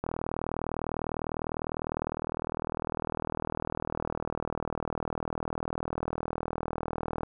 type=click train; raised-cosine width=1 ms; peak=-17 dBFS; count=288; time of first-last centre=0.04-7.233 s; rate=39.9 Hz; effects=none